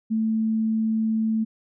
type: tone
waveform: sine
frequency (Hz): 221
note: A3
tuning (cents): +8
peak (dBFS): -20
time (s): 0.1-1.45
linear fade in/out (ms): 20
effects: none